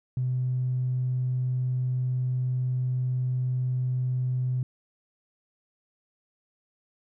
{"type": "tone with tanh clipping", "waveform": "triangle", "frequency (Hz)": 127, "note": "B2", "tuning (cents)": 49, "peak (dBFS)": -24, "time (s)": [0.17, 4.63], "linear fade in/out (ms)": 2, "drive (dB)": 4, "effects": []}